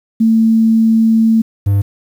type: tone pair in turn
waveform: sine / triangle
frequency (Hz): 224 / 99.97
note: A3 / G2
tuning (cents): +31 / +34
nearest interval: octave + major second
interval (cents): 1397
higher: first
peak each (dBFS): -7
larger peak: neither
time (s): 0.2-1.42 / 1.66-1.82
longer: first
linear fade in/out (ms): 10
effects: 7-bit